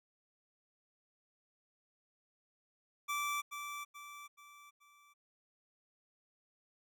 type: tone with echo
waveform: 25% pulse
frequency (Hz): 1165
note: D6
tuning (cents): -14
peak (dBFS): -31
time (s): 3.08-3.42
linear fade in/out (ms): 20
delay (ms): 430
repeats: 4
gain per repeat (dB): -7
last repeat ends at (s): 5.14
effects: none